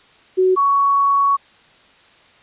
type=tone pair in turn; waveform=sine; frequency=372.3 / 1117.7 Hz; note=F#4 / C#6; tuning=+11 / +14 cents; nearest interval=octave + perfect fifth; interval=1903 cents; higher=second; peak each=-11 / -12 dBFS; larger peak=first; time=0.37-0.56 / 0.56-1.37 s; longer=second; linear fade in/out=20 ms; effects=white hiss -50 dBFS RMS until 2.42 s + resampled to 8000 Hz